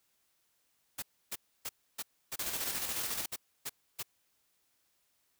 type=noise bursts; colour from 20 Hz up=white; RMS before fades=-38 dBFS; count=10; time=0.98-4.03 s; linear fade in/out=10 ms; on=44 ms; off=290 ms
type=noise with tremolo; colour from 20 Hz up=white; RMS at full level=-35 dBFS; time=2.39-3.26 s; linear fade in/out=5 ms; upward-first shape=square; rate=14 Hz; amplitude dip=40%
effects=white hiss -75 dBFS RMS until 5.39 s